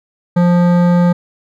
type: tone with hard clipping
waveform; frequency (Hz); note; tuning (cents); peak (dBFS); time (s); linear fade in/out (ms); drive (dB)
sine; 175.4; F3; +8; -10; 0.36-1.13; 10; 14
effects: none